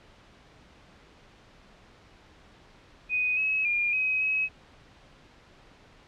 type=tone with pitch steps; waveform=sine; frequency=2494 / 2565 / 2412 / 2533 / 2555 Hz; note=D#7 / E7 / D7 / D#7 / D#7; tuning=+3 / -48 / +46 / +30 / +45 cents; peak=-23 dBFS; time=3.09-4.49 s; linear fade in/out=50 ms; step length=280 ms; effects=pink hiss -55 dBFS RMS until 6.07 s + low-pass 4000 Hz 12 dB/octave